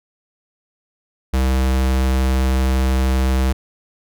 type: tone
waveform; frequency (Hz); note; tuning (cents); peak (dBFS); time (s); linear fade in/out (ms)
square; 65.2; C2; -5; -15; 1.33-3.53; 10
effects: none